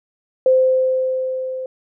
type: tone with level ramp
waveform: sine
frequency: 518 Hz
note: C5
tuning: 17 cents flat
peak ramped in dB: -9 to -24 dBFS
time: 0.46-1.66 s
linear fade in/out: 2 ms
effects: none